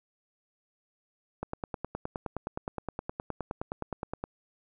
click train, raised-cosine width 1 ms, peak -19 dBFS, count 28, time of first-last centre 1.43-4.24 s, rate 9.61 Hz, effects none

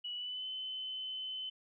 sine tone with pitch glide, 2938 to 3043 Hz, F#7 to F#7, -13 to +48 cents, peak -38 dBFS, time 0.04-1.5 s, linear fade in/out 10 ms, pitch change +61 cents, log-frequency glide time 0.14-0.46 s, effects none

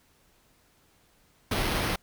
pink noise with sample-and-hold, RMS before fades -28 dBFS, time 1.51-1.96 s, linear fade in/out 5 ms, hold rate 7350 Hz, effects pink hiss -64 dBFS RMS until 2.02 s

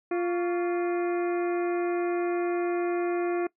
harmonic tone with a mistuned harmonic, 349.2 Hz, F4, in tune, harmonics 1 / 2 / 3 / 4 / 5 / 6 / 7, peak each -25 / -34 / -40 / -42 / -44 / -45 / -44 dBFS, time 0.11-3.47 s, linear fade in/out 5 ms, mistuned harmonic 3, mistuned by +120 cents, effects noise-tail reverb RT60 0.1 s tail -21 dB re dry

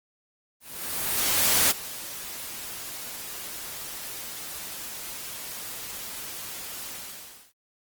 white noise with ADSR envelope, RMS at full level -20 dBFS, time 0.6-7.53 s, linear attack 1100 ms, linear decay 27 ms, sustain -17 dB, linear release 620 ms, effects Opus 24 kbps

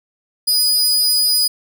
sawtooth tone, 4952 Hz, D#8, 9 cents flat, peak -10 dBFS, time 0.47-1.48 s, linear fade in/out 10 ms, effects none

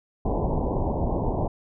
pink low-pass noise, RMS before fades -25 dBFS, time 0.25-1.48 s, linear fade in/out 5 ms, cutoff 990 Hz, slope 96 dB/octave, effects none

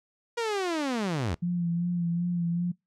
sawtooth linear sweep, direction down, 479.9 to 73.42 Hz, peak -23 dBFS, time 0.37-1.35 s, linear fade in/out 10 ms
sine tone with vibrato, 172.9 Hz, F3, 17 cents flat, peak -25 dBFS, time 1.42-2.72 s, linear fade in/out 10 ms, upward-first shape sine, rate 2.6 Hz, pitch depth 35 cents each way
effects noise-tail reverb RT60 0.2 s tail -25 dB re dry + low-pass 7000 Hz 12 dB/octave

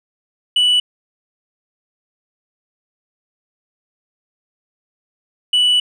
sine tone pair in turn, 2960 / 2960 Hz, F#7 / F#7, 0 / 0 cents, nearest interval unison, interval 0 cents, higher neither, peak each -8 dBFS, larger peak neither, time 0.56-0.8 / 5.53-5.8 s, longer second, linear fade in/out 5 ms, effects tanh soft clip ceiling -10 dBFS

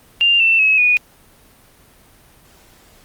sine tone with pitch steps, 2793 / 2679 / 2570 / 2465 Hz, F7 / E7 / E7 / D#7, -1 / +27 / -45 / -17 cents, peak -10 dBFS, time 0.21-0.97 s, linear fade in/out 0 ms, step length 190 ms, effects pink hiss -49 dBFS RMS until 3.04 s + Opus 32 kbps

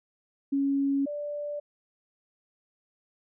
sine tone pair in turn, 277.2 / 586.3 Hz, C#4 / D5, 0 / -3 cents, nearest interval octave + minor second, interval 1297 cents, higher second, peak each -23 / -31 dBFS, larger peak first, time 0.52-1.06 / 1.06-1.6 s, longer neither, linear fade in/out 10 ms, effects none

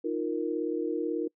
sine chord, Eb suspended second, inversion none, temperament equal, 311.1 / 349.2 / 466.2 Hz, Eb4 / F4 / Bb4, 0 / 0 / 0 cents, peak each -32 dBFS, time 0.04-1.28 s, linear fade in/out 10 ms, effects noise-tail reverb RT60 0.1 s tail -25 dB re dry

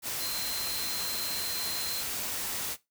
sine tone in noise, 4120 Hz, C8, 28 cents flat, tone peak -36 dBFS, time 0.18-2.04 s, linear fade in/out 50 ms, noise white, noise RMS -34 dBFS, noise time 0.02-2.77 s, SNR -5 dB, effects noise-tail reverb RT60 0.2 s tail -18 dB re dry

